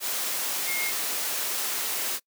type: tone in noise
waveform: sine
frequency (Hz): 2143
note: C7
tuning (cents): +41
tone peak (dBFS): -29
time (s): 0.65-0.93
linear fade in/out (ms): 50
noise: white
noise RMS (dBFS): -29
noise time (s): 0-2.2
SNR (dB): -3
effects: noise-tail reverb RT60 0.1 s tail -24 dB re dry + high-pass 300 Hz 12 dB/octave